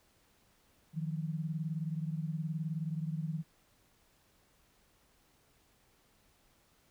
sine beating tone pair, 155.6 / 174.6 Hz, D#3 / F3, 0 / 0 cents, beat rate 19 Hz, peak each -35 / -39 dBFS, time 0.93-3.44 s, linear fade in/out 50 ms, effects pink hiss -69 dBFS RMS until 6.9 s

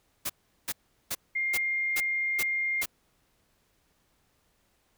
white noise bursts, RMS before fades -31 dBFS, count 7, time 0.25-2.859 s, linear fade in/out 10 ms, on 47 ms, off 380 ms
sine tone, 2116 Hz, C7, 19 cents sharp, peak -26 dBFS, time 1.35-2.83 s, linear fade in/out 10 ms
effects pink hiss -70 dBFS RMS until 4.97 s

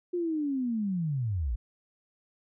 sine linear sweep, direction down, 360 to 49.44 Hz, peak -27 dBFS, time 0.13-1.56 s, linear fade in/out 10 ms, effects none

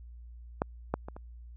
clicks, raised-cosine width 1 ms, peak -13 / -14 / -26 / -30 dBFS, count 4, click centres 0.619 / 0.94 / 1.085 / 1.165 s, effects added 59 Hz sine -45 dBFS peak until 1.56 s

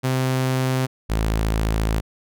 sawtooth tone pair in turn, 130 / 54.36 Hz, C3 / A1, -11 / -20 cents, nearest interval octave + minor third, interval 1509 cents, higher first, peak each -15 dBFS, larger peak neither, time 0.03-0.87 / 1.09-2.01 s, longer second, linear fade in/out 20 ms, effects none

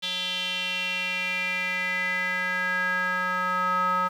square tone with band-pass filter sweep, 182.4 Hz, F#3, 24 cents flat, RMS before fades -27 dBFS, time 0.02-4.09 s, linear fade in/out 20 ms, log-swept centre 3400 to 1200 Hz, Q 5.6, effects 9-bit

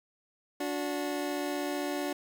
25% pulse tone pair together, 290.7 / 366.2 Hz, D4 / F#4, -18 / -18 cents, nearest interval major third, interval 400 cents, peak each -29 / -32 dBFS, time 0.6-2.13 s, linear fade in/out 5 ms, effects none

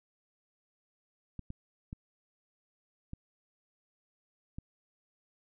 clicks, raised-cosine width 5 ms, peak -28 dBFS, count 5, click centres 1.393 / 1.504 / 1.929 / 3.134 / 4.585 s, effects none

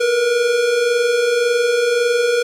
square tone pair together, 458.9 / 480.7 Hz, A#4 / B4, -27 / -47 cents, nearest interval minor second, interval 80 cents, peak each -24 / -15 dBFS, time 0-2.43 s, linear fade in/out 10 ms, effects low-pass 8000 Hz 12 dB/octave + 8-bit

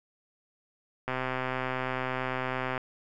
click train, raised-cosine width 0.5 ms, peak -16 dBFS, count 220, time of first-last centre 1.08-2.778 s, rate 129 Hz, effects none

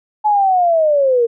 sine linear sweep, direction down, 859 to 455.5 Hz, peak -10 dBFS, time 0.24-1.27 s, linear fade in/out 20 ms, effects none

